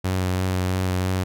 sawtooth tone with vibrato, 92.5 Hz, F#2, in tune, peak -17 dBFS, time 0.04-1.24 s, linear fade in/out 10 ms, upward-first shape sine, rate 3 Hz, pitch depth 18 cents each way, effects none

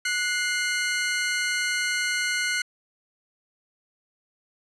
sawtooth tone pair together, 1469.9 / 2100 Hz, F#6 / C7, -12 / +6 cents, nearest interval tritone, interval 618 cents, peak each -23 dBFS, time 0.05-2.62 s, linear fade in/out 5 ms, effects resampled to 22050 Hz + 10-bit

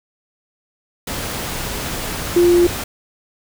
sine tone in noise, 349.2 Hz, F4, in tune, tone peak -9 dBFS, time 2.36-2.67 s, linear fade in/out 5 ms, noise pink, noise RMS -25 dBFS, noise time 1.07-2.84 s, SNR +13 dB, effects none

